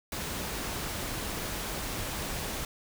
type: noise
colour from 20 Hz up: pink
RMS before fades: -35 dBFS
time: 0.12-2.65 s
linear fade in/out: 2 ms
effects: none